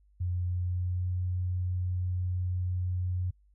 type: tone with pitch glide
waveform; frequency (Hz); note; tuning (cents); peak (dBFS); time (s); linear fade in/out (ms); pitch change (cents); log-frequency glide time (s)
sine; 89.3 to 90.6; F2 to F#2; +39 to -36; -28; 0.2-3.31; 10; +25; 0.45-1.1
effects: noise-tail reverb RT60 0.1 s tail -25 dB re dry + added 50 Hz sine -60 dBFS peak until 3.54 s